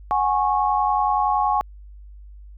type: chord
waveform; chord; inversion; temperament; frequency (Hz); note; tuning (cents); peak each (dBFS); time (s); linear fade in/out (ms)
sine; F# suspended second; none; equal with one note detuned; 740 / 830.6 / 1097.3; F#5 / G#5 / C#6; 0 / 0 / -18; -24 / -20 / -22; 0.11-1.61; 0
effects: added 50 Hz sine -39 dBFS peak until 2.57 s